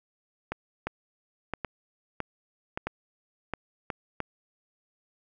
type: two click trains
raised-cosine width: 0.5 ms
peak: -15 / -16 dBFS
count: 6 / 4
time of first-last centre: 0.87-4.203 / 0.52-3.902 s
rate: 1.5 / 0.887 Hz
effects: none